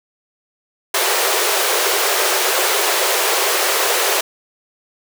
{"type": "high-pass noise", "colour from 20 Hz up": "pink", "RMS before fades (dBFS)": -17, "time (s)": [0.94, 4.21], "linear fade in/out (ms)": 5, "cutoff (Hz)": 360, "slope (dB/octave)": 96, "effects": []}